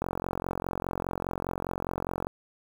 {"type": "click train", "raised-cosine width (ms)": 1, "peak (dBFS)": -16, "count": 102, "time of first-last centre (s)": [0.02, 2.269], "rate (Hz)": 44.9, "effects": ["7-bit"]}